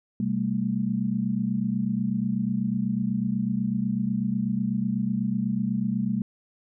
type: tone cluster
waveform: sine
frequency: 128.3 / 196.2 / 224.3 Hz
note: C3 / G3 / A3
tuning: -34 / +2 / +34 cents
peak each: -32 / -26 / -27 dBFS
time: 0.2-6.22 s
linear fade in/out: 2 ms
effects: none